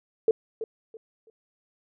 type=tone with echo; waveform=sine; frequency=445.1 Hz; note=A4; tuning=20 cents sharp; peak=-16 dBFS; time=0.28-0.31 s; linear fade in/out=2 ms; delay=330 ms; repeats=3; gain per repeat=-12 dB; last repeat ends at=1.3 s; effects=none